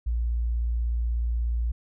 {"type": "tone", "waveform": "sine", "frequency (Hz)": 58.27, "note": "A#1", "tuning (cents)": 0, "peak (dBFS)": -23, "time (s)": [0.06, 1.72], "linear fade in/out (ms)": 10, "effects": []}